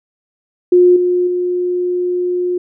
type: tone with level steps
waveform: sine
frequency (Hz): 357.9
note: F4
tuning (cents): +42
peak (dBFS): -5 / -11 / -14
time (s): 0.72-2.58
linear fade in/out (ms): 5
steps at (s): 0.96 / 1.27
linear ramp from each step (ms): 5
effects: none